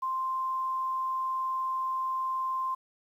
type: tone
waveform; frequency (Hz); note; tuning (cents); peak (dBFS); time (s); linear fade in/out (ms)
sine; 1046.5; C6; 0; -28; 0.02-2.75; 10
effects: 10-bit